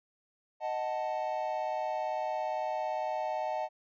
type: chord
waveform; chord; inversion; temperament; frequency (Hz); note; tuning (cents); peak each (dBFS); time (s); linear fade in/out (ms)
triangle; D# diminished; none; equal; 622.3 / 740 / 880; D#5 / F#5 / A5; 0 / 0 / 0; -33 / -34 / -34; 0.6-3.69; 50
effects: resampled to 16000 Hz